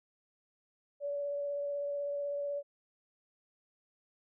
sine tone with vibrato, 572 Hz, D5, 46 cents flat, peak -33 dBFS, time 1-2.63 s, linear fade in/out 50 ms, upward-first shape sine, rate 16 Hz, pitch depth 12 cents each way, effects none

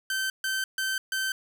sawtooth tone bursts, 1546 Hz, G6, 24 cents flat, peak -23 dBFS, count 4, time 0.1-1.32 s, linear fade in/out 2 ms, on 200 ms, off 140 ms, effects none

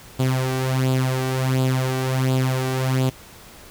sawtooth tone with flanger, 130.2 Hz, C3, 8 cents flat, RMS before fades -21 dBFS, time 0.19-3.1 s, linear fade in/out 10 ms, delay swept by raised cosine 0.25 to 2.65 ms, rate 1.4 Hz, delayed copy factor +0.65, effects pink hiss -44 dBFS RMS until 3.7 s

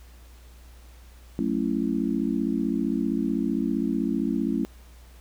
sine chord, F# minor seventh, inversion none, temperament just, 185 / 222 / 277.5 / 333 Hz, F#3 / A3 / C#4 / E4, 0 / +16 / +2 / +18 cents, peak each -31 / -27 / -27 / -30 dBFS, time 1.39-4.65 s, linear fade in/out 0 ms, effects added 60 Hz sine -46 dBFS peak until 5.2 s + pink hiss -56 dBFS RMS until 5.2 s

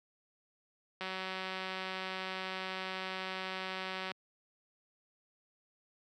click train, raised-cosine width 0.3 ms, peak -23 dBFS, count 585, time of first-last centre 1.01-4.116 s, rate 188 Hz, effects high-pass 150 Hz 12 dB/octave

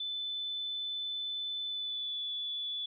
sine tone with pitch glide, 3511 to 3449 Hz, A7 to A7, -4 to -35 cents, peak -34 dBFS, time 0-2.86 s, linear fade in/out 5 ms, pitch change -31 cents, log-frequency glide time 1.67-2.21 s, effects none

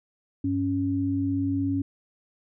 sine tone pair together, 98.04 / 277.3 Hz, G2 / C#4, +1 / +1 cents, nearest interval octave + tritone, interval 1800 cents, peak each -29 / -24 dBFS, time 0.44-1.82 s, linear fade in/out 5 ms, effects none

